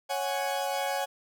40% pulse chord, C# suspended fourth, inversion none, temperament equal, 554.4 / 740 / 830.6 Hz, C#5 / F#5 / G#5, 0 / 0 / 0 cents, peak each -32 / -32 / -32 dBFS, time 0.09-1.06 s, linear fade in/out 20 ms, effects none

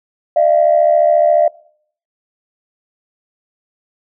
sine tone pair together, 607 / 681.3 Hz, D#5 / F5, -43 / -43 cents, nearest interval major second, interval 200 cents, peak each -11 dBFS, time 0.36-1.48 s, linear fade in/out 5 ms, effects noise-tail reverb RT60 0.6 s tail -23 dB re dry + tanh soft clip ceiling -1 dBFS

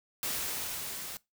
white noise with level ramp, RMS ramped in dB -33 to -41 dBFS, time 0.23-1.17 s, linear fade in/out 0 ms, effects noise-tail reverb RT60 0.2 s tail -21 dB re dry

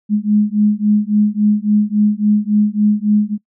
sine beating tone pair, 207.7 / 211.3 Hz, G#3 / G#3, 0 / +30 cents, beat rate 3.6 Hz, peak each -14 dBFS, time 0.09-3.38 s, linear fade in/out 50 ms, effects noise-tail reverb RT60 0.1 s tail -23 dB re dry

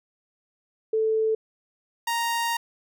sine / sawtooth tone pair in turn, 440 / 932.3 Hz, A4 / A#5, 0 / 0 cents, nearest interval octave + minor second, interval 1300 cents, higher second, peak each -20 dBFS, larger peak neither, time 0.93-1.35 / 2.07-2.57 s, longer second, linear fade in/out 5 ms, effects none

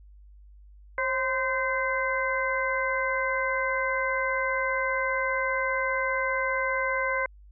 harmonic tone with a mistuned harmonic, 515 Hz, C5, 28 cents flat, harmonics 1 / 2 / 3 / 4, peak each -30 / -30 / -30 / -30 dBFS, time 0.98-7.26 s, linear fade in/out 2 ms, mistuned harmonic 1, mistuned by +65 cents, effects added 50 Hz sine -48 dBFS peak until 7.51 s

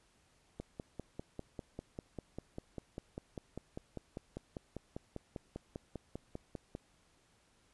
click train, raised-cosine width 2 ms, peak -28 dBFS, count 32, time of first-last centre 0.6-6.751 s, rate 5.04 Hz, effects pink hiss -70 dBFS RMS until 7.73 s + resampled to 24000 Hz

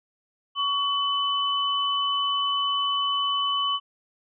sine tone pair together, 1125 / 3003 Hz, C#6 / F#7, +25 / +25 cents, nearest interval octave + perfect fourth, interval 1700 cents, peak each -25 dBFS, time 0.55-3.8 s, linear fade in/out 50 ms, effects none

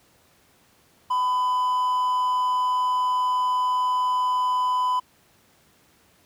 triangle tone with amplitude modulation, 1003 Hz, B5, 26 cents sharp, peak -17 dBFS, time 1.1-5 s, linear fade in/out 10 ms, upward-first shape sine, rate 231 Hz, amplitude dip 25%, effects pink hiss -59 dBFS RMS until 6.25 s + high-pass 80 Hz 12 dB/octave

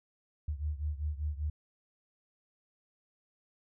sine beating tone pair, 73.5 / 78.6 Hz, D2 / D#2, +2 / +18 cents, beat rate 5.1 Hz, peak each -34 / -37 dBFS, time 0.48-1.5 s, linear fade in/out 5 ms, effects none

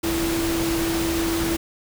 sine tone in noise, 332.2 Hz, E4, 13 cents sharp, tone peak -22 dBFS, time 0.03-1.57 s, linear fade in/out 10 ms, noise pink, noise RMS -27 dBFS, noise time 0.03-1.57 s, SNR +2 dB, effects none

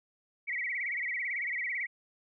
sine tone with vibrato, 2093 Hz, C7, in tune, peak -31 dBFS, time 0.47-1.87 s, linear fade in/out 20 ms, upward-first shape sine, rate 18 Hz, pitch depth 170 cents each way, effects none

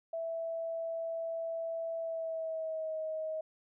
sine tone with pitch glide, 659.3 to 631.3 Hz, E5 to D#5, 0 to +25 cents, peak -34 dBFS, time 0.13-3.41 s, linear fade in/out 5 ms, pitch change -75 cents, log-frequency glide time 1.99-2.98 s, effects none

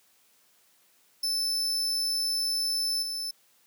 40% pulse tone with level steps, 5274 Hz, E8, in tune, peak -25 / -30 dBFS, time 1.23-3.31 s, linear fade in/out 5 ms, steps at 3.02 s, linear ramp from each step 10 ms, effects white hiss -64 dBFS RMS until 3.66 s + high-pass 150 Hz 12 dB/octave

